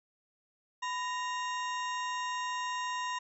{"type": "harmonic tone with a mistuned harmonic", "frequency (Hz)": 932.3, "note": "A#5", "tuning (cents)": 0, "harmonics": [1, 2, 3, 4, 6, 7, 8], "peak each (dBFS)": [-34, -40, -44, -46, -50, -51, -52], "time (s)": [0.82, 3.19], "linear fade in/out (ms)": 10, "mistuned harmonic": 1, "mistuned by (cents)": 120, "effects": []}